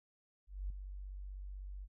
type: tone with ADSR envelope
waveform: sine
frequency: 48 Hz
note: G1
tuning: 36 cents flat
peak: -35 dBFS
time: 0.47-1.88 s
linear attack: 230 ms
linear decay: 4 ms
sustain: -8 dB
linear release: 48 ms
effects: none